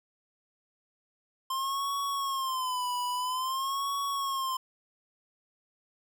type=tone with vibrato; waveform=square; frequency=1049 Hz; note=C6; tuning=4 cents sharp; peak=-30 dBFS; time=1.5-4.57 s; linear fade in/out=5 ms; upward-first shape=sine; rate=0.5 Hz; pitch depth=110 cents each way; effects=none